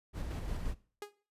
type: noise with tremolo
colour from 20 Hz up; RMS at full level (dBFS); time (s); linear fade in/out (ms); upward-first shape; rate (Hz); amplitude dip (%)
brown; -36; 0.13-0.75; 50; square; 5.7; 30
type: tone with exponential decay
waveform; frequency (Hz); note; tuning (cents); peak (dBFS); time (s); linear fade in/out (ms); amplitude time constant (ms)
sawtooth; 412.7; G#4; -11; -33; 1.02-1.13; 2; 23
effects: noise-tail reverb RT60 0.4 s tail -18 dB re dry + resampled to 32000 Hz